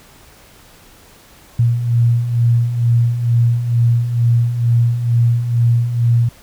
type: beating tone pair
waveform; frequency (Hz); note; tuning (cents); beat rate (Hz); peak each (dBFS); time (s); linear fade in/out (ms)
sine; 116.54 / 118.74; A#2 / A#2; 0 / +32; 2.2; -19 / -12; 1.59-6.29; 5
effects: pink hiss -45 dBFS RMS until 6.42 s

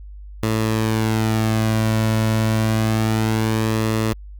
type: tone with flanger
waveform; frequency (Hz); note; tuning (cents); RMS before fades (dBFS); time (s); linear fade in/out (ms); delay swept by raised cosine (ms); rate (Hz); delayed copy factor
sawtooth; 110.4; A2; +6; -19; 0.43-4.13; 0; 1.3 to 2.5; 0.28; -0.5
effects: added 50 Hz sine -34 dBFS peak until 4.39 s

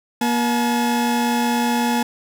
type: tone pair together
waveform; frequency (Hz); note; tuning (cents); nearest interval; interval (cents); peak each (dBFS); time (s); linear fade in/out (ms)
40% pulse; 238.1 / 856; A#3 / A5; +37 / -48; octave + minor seventh; 2215; -18 / -21; 0.21-2.03; 5
effects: none

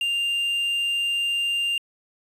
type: tone with quantisation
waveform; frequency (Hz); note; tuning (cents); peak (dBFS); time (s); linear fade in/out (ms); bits
triangle; 2794; F7; 0; -20; 0.01-1.78; 2; 8
effects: resampled to 32000 Hz

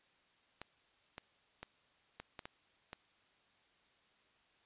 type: clicks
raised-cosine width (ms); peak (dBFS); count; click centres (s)
0.3; -29; 7; 0.616 / 1.181 / 1.63 / 2.2 / 2.392 / 2.455 / 2.931
effects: white hiss -71 dBFS RMS until 4.65 s + resampled to 8000 Hz

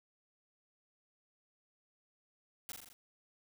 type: noise with echo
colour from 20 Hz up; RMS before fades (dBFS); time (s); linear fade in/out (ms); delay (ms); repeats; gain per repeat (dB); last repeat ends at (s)
white; -44; 2.69-2.72; 0; 42; 5; -3; 2.93
effects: none

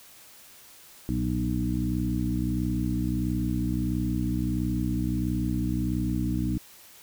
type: harmonic tone with a mistuned harmonic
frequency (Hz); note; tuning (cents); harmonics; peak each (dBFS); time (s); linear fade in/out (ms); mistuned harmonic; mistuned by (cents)
61.5; B1; -7; 1 / 2 / 3 / 4 / 5; -31 / -31 / -31 / -31 / -31; 1.09-6.58; 0; 2; -65
effects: white hiss -51 dBFS RMS until 7.02 s

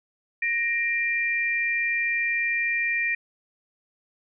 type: tone pair together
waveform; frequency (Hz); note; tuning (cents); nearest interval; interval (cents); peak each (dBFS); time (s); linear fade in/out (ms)
sine; 1864.7 / 2378; A#6 / D7; 0 / +21; major third; 421; -25; 0.42-3.15; 5
effects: none

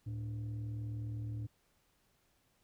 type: tone with frequency modulation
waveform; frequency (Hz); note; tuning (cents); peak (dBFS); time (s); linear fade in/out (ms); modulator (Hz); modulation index
sine; 110.8; A2; +13; -36; 0.06-1.47; 10; 182; 0.43
effects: tanh soft clip ceiling -34 dBFS + pink hiss -74 dBFS RMS until 2.63 s

